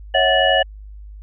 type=tone cluster; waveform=sine; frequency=554 / 647 / 737 / 1746 / 2915 Hz; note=C#5 / E5 / F#5 / A6 / F#7; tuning=-1 / -32 / -7 / -14 / -26 cents; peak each=-19 dBFS; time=0.14-0.63 s; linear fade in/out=10 ms; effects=added 51 Hz sine -34 dBFS peak until 1.22 s